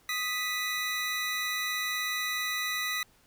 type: tone pair together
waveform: 25% pulse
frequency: 1246 / 1975.2 Hz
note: D#6 / B6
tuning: +2 / 0 cents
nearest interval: minor sixth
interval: 798 cents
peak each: -32 / -27 dBFS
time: 0.09-3.03 s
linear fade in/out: 2 ms
effects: pink hiss -63 dBFS RMS until 3.26 s